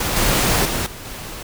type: noise with level steps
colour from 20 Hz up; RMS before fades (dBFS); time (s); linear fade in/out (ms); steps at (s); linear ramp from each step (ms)
pink; -21 / -17 / -22 / -35 / -32; 0-1.43; 5; 0.16 / 0.65 / 0.86 / 1.05; 5
effects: none